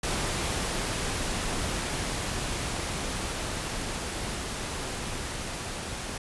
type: noise with level ramp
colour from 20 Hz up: pink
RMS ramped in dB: -29 to -35 dBFS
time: 0.03-6.18 s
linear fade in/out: 5 ms
effects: resampled to 24000 Hz